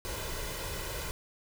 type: noise with comb filter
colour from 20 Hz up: pink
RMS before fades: -37 dBFS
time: 0.05-1.11 s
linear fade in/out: 0 ms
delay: 2 ms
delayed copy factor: +0.65
effects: none